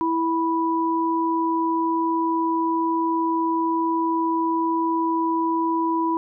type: tone pair together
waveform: sine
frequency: 328.6 / 984.7 Hz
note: E4 / B5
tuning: -5 / -5 cents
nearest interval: octave + perfect fifth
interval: 1900 cents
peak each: -22 dBFS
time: 0.01-6.17 s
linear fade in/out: 0 ms
effects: none